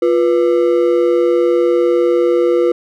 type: ring-modulated tone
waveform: triangle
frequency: 419.9 Hz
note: G#4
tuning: 19 cents sharp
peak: -5 dBFS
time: 0.02-2.72 s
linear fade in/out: 5 ms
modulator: 69.9 Hz
effects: none